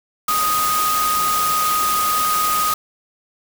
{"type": "tone in noise", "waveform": "sine", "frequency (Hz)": 1244.5, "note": "D#6", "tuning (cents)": 0, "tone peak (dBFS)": -17, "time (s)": [0.28, 2.74], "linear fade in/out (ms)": 5, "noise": "white", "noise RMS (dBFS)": -23, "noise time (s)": [0.28, 2.74], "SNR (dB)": 3, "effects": []}